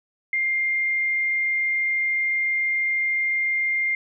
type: tone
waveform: sine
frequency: 2109 Hz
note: C7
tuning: 13 cents sharp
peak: -20 dBFS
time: 0.33-3.95 s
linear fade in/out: 2 ms
effects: none